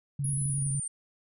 sine tone with vibrato, 138.9 Hz, C#3, 4 cents sharp, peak -28 dBFS, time 0.19-0.8 s, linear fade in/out 5 ms, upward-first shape triangle, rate 11 Hz, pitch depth 60 cents each way
sine linear sweep, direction down, 10510 to 8820 Hz, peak -32 dBFS, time 0.24-0.88 s, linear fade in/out 5 ms
click train, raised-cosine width 5 ms, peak -32 dBFS, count 13, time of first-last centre 0.25-0.748 s, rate 24.1 Hz
effects none

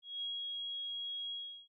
sine tone with ADSR envelope, 3301 Hz, G#7, 11 cents flat, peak -36 dBFS, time 0.02-1.68 s, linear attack 200 ms, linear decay 190 ms, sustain -2 dB, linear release 360 ms, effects none

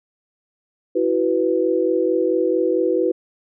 sine chord, E suspended second, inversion none, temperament equal with one note detuned, 329.6 / 374.1 / 493.9 Hz, E4 / F#4 / B4, 0 / +19 / 0 cents, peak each -21 / -20 / -20 dBFS, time 0.95-3.12 s, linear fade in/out 10 ms, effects none

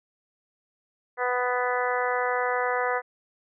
harmonic tone, 248.1 Hz, B3, 8 cents sharp, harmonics 2 / 3 / 4 / 5 / 6 / 7 / 8, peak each -28 / -30 / -31 / -32 / -33 / -33 / -34 dBFS, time 1.17-3.02 s, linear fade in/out 50 ms, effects none

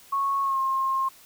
sine tone with pitch glide, 1102 to 1066.9 Hz, C#6 to C6, -11 to +33 cents, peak -22 dBFS, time 0.12-1.09 s, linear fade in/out 10 ms, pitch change -56 cents, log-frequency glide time 0.42-0.59 s, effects white hiss -52 dBFS RMS until 1.25 s

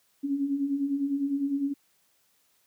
sine beating tone pair, 271 / 280.9 Hz, C#4 / C#4, -39 / +23 cents, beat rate 9.9 Hz, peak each -33 / -26 dBFS, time 0.23-1.74 s, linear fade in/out 20 ms, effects white hiss -68 dBFS RMS until 2.66 s + high-pass 80 Hz 12 dB/octave

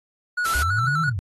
triangle tone with vibrato, 1395 Hz, F6, 2 cents flat, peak -19 dBFS, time 0.37-1.1 s, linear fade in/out 10 ms, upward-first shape square, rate 6 Hz, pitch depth 76 cents each way
white noise, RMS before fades -29 dBFS, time 0.45-0.63 s, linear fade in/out 5 ms
sine linear two-way sweep, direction up then down, 60.6 to 163.6 to 86.1 Hz, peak -23 dBFS, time 0.55-1.19 s, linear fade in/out 0 ms, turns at 1.02 s
effects AAC 32 kbps

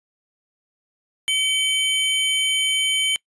square tone pair together, 2274 / 3075 Hz, C#7 / G7, +44 / -34 cents, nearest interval perfect fourth, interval 522 cents, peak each -25 / -20 dBFS, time 1.28-3.16 s, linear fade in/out 0 ms, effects noise-tail reverb RT60 0.1 s tail -24 dB re dry + resampled to 24000 Hz

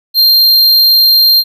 square tone, 4186 Hz, C8, in tune, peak -5 dBFS, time 0.14-1.44 s, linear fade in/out 50 ms, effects none

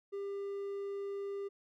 triangle tone, 398.7 Hz, G4, 29 cents sharp, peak -35 dBFS, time 0.12-1.49 s, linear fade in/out 20 ms, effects none

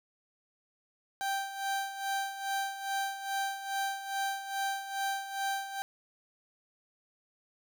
30% pulse tone with tremolo, 784 Hz, G5, in tune, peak -27 dBFS, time 1.21-5.82 s, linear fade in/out 0 ms, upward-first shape sine, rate 2.4 Hz, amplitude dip 70%, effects none

